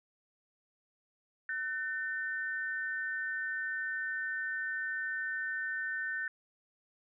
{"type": "tone pair together", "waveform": "sine", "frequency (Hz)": [1513.6, 1800], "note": ["F#6", "A6"], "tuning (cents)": [39, 39], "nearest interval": "minor third", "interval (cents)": 300, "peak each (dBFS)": [-36, -36], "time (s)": [1.49, 6.28], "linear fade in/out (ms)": 2, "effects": []}